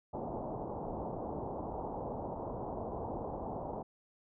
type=low-pass noise; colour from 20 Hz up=white; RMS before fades=-40 dBFS; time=0.13-3.83 s; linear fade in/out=10 ms; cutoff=910 Hz; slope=48 dB/octave; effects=none